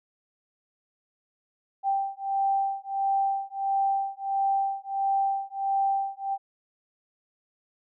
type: beating tone pair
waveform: sine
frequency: 784 / 785.5 Hz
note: G5 / G5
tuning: 0 / +3 cents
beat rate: 1.5 Hz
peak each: -27 dBFS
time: 1.83-6.38 s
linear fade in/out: 50 ms
effects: none